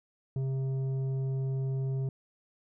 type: tone with tanh clipping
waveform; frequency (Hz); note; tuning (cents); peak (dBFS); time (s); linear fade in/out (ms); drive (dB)
triangle; 133.5; C3; +35; -30; 0.36-2.09; 2; 12
effects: none